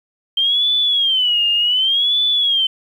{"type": "tone with vibrato", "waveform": "sine", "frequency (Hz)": 3136, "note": "G7", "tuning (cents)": 0, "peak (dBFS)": -13, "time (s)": [0.37, 2.67], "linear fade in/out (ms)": 5, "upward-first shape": "sine", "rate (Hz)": 0.67, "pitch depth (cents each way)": 180, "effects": ["8-bit"]}